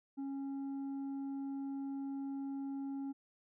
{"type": "tone with tanh clipping", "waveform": "triangle", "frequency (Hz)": 274.6, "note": "C#4", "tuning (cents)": -16, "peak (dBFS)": -39, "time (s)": [0.17, 3.13], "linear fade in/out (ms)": 20, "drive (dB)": 9, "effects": []}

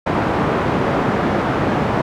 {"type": "band-pass noise", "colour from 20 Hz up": "pink", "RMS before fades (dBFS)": -18, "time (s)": [0.06, 2.02], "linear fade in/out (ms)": 10, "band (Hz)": [130, 1300], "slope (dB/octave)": 12, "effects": []}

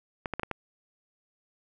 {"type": "clicks", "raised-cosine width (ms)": 0.5, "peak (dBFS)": -16, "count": 5, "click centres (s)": [0.258, 0.337, 0.396, 0.433, 0.513], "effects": []}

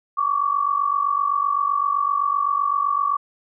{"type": "tone pair together", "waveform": "sine", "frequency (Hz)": [1116, 1163.8], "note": ["C#6", "D6"], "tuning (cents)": [11, -16], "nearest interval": "minor second", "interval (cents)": 73, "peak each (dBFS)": [-21, -21], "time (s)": [0.17, 3.17], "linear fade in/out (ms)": 10, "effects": []}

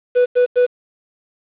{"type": "tone bursts", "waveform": "triangle", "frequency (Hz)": 493.9, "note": "B4", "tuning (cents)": 0, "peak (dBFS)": -8, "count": 3, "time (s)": [0.15, 0.666], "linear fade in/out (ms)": 20, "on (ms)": 110, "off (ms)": 93, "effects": ["resampled to 8000 Hz", "7-bit"]}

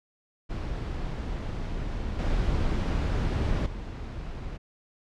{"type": "noise with level steps", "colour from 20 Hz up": "brown", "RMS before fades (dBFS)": [-32, -26, -36], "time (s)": [0.49, 4.58], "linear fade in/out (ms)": 20, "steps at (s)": [2.19, 3.66], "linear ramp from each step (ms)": 2, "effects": ["low-pass 5000 Hz 12 dB/octave"]}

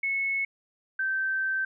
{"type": "tone pair in turn", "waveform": "sine", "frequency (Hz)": [2196, 1552.8], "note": ["C#7", "G6"], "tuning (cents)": [-17, -17], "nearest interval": "tritone", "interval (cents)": 600, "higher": "first", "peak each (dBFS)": -25, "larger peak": "neither", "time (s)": [[0.03, 0.45], [0.99, 1.65]], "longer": "second", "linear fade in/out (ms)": 5, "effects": []}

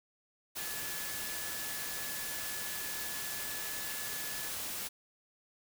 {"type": "tone in noise", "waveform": "sine", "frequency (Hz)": 1716, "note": "A6", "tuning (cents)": -44, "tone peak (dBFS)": -46, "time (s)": [0.57, 4.5], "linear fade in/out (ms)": 20, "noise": "white", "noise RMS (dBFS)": -39, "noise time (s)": [0.55, 4.89], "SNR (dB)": -10, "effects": []}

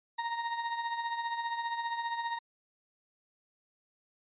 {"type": "tone with tremolo", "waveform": "35% pulse", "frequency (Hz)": 932.3, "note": "A#5", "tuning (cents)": 0, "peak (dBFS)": -28, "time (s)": [0.18, 2.39], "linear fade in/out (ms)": 10, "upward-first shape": "triangle", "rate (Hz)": 15, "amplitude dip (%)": 65, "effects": ["resampled to 8000 Hz"]}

